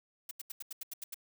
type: noise bursts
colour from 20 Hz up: blue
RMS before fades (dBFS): -41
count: 9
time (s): 0.29-1.144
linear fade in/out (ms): 5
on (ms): 22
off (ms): 82
effects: none